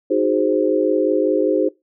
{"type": "chord", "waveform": "sine", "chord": "Ab dominant seventh", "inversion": "second", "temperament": "equal", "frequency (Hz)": [311.1, 370, 415.3, 523.3], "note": ["Eb4", "Gb4", "Ab4", "C5"], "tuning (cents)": [0, 0, 0, 0], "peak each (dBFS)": -20, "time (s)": [0.1, 1.69], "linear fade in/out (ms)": 10, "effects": ["noise-tail reverb RT60 0.2 s tail -21 dB re dry"]}